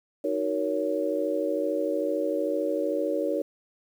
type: chord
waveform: sine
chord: D# minor seventh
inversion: none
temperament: just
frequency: 311.1 / 373.4 / 466.7 / 560 Hz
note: D#4 / F#4 / A#4 / C#5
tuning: 0 / +16 / +2 / +18 cents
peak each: -30 / -33 / -30 / -28 dBFS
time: 0.24-3.42 s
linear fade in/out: 5 ms
effects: 9-bit